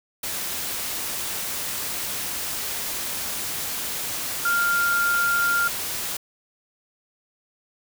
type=tone in noise; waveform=sine; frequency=1396.9 Hz; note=F6; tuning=in tune; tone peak=-19 dBFS; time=4.45-5.68 s; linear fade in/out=5 ms; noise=white; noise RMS=-29 dBFS; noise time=0.23-6.17 s; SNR=+7 dB; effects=none